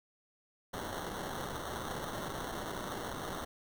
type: noise with sample-and-hold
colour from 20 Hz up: white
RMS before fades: -40 dBFS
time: 0.73-3.45 s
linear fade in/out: 10 ms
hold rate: 2450 Hz
effects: none